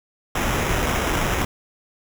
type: noise with sample-and-hold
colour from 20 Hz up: pink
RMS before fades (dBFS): -22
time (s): 0.35-1.45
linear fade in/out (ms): 5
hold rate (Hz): 4410
effects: none